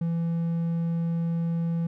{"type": "tone", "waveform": "triangle", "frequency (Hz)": 167.4, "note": "E3", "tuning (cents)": 27, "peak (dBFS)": -22, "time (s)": [0.01, 1.87], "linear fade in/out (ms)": 5, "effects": []}